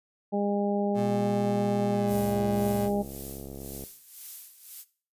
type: harmonic tone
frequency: 202.9 Hz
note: G#3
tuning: 40 cents flat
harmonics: 1 / 2 / 3 / 4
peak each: -28 / -31 / -32 / -33 dBFS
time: 0.32-3.03 s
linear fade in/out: 20 ms
type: tone with pitch glide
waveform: 25% pulse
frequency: 120 to 113.26 Hz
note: B2 to A#2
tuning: -49 to -49 cents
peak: -29 dBFS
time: 0.94-2.9 s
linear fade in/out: 50 ms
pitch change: -100 cents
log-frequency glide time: 1.92-2.19 s
type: noise with tremolo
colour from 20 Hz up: violet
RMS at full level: -38 dBFS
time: 2.06-4.85 s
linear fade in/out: 50 ms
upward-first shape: sine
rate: 1.9 Hz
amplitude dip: 75%
type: click train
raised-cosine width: 2 ms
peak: -28 dBFS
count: 119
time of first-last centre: 2.11-3.838 s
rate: 68.3 Hz
effects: noise-tail reverb RT60 0.4 s tail -17 dB re dry + resampled to 32000 Hz